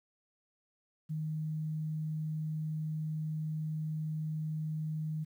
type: tone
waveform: sine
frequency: 155.56 Hz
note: D#3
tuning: in tune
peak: -33 dBFS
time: 1.09-5.25 s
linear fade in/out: 20 ms
effects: 11-bit